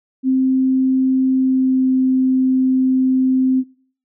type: tone with pitch glide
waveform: sine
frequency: 261.6 to 259.8 Hz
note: C4 to C4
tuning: 0 to -12 cents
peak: -12 dBFS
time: 0.23-3.64 s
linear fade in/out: 50 ms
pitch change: -12 cents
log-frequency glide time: 1.34-1.89 s
effects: noise-tail reverb RT60 0.5 s tail -21 dB re dry